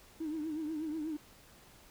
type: tone with vibrato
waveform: triangle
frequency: 311.1 Hz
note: D#4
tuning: in tune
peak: -31 dBFS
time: 0.2-1.17 s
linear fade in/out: 10 ms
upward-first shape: triangle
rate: 8.2 Hz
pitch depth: 100 cents each way
effects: tanh soft clip ceiling -32 dBFS + pink hiss -59 dBFS RMS until 1.9 s